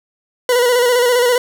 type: tone with vibrato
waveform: 40% pulse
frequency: 490.1 Hz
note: B4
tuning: 13 cents flat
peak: -10 dBFS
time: 0.49-1.38 s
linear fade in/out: 2 ms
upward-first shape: square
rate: 15 Hz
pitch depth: 39 cents each way
effects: none